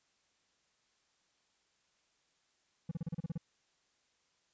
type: tone bursts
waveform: triangle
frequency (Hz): 164.81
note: E3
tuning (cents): 0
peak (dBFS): -32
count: 9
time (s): 2.89-3.378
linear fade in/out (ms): 5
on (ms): 24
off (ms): 34
effects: white hiss -75 dBFS RMS until 4.53 s + resampled to 16000 Hz